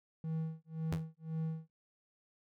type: tone with tremolo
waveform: triangle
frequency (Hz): 160.3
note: E3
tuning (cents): -48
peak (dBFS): -31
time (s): 0.24-1.7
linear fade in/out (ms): 2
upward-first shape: sine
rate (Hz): 1.9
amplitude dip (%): 100
type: tone with exponential decay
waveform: sawtooth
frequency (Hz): 87.31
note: F2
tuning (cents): 0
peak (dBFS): -29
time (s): 0.92-1.05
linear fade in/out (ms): 5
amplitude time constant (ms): 27
effects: none